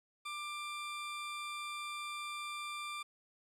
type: tone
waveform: 20% pulse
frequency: 1185 Hz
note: D6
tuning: 15 cents sharp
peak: -35 dBFS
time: 0.25-3.03 s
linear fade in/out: 10 ms
effects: low-pass 10000 Hz 12 dB/octave + 11-bit